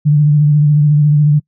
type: tone with vibrato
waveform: sine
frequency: 148.4 Hz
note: D3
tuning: 18 cents sharp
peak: -6 dBFS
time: 0.05-1.4 s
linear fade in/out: 20 ms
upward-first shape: triangle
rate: 14 Hz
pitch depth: 44 cents each way
effects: noise-tail reverb RT60 0.1 s tail -25 dB re dry